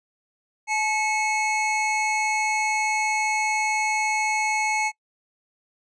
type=tone pair together; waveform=square; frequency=861.1 / 2195 Hz; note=A5 / C#7; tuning=-38 / -18 cents; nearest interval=octave + major third; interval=1620 cents; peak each=-25 / -25 dBFS; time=0.67-4.92 s; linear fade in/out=50 ms; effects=noise-tail reverb RT60 0.1 s tail -25 dB re dry + resampled to 22050 Hz